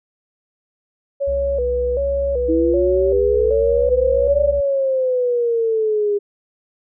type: tone with vibrato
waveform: sine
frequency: 523.3 Hz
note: C5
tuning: in tune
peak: -17 dBFS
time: 1.2-4.54 s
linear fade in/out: 20 ms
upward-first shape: square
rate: 1.3 Hz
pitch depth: 110 cents each way
type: tone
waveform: triangle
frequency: 65 Hz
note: C2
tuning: 11 cents flat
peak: -23 dBFS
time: 1.27-4.61 s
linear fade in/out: 10 ms
type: exponential two-way sweep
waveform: sine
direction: up then down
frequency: 320 to 587.3 to 404.8 Hz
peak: -15 dBFS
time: 2.48-6.19 s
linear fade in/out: 20 ms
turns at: 4.41 s
effects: none